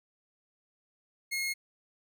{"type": "tone", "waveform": "sawtooth", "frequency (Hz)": 2156, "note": "C#7", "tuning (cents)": -49, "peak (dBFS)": -27, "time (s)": [1.31, 1.54], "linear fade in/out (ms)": 20, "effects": []}